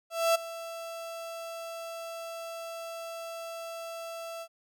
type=tone with ADSR envelope; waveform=35% pulse; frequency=665 Hz; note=E5; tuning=15 cents sharp; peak=-19 dBFS; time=0.1-4.48 s; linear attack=250 ms; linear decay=12 ms; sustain=-17 dB; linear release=64 ms; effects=none